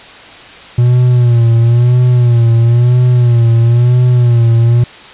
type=tone with vibrato; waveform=triangle; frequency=120 Hz; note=B2; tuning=49 cents flat; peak=-3 dBFS; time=0.78-4.84 s; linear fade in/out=5 ms; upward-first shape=sine; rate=1 Hz; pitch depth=66 cents each way; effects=white hiss -33 dBFS RMS until 5.13 s + resampled to 8000 Hz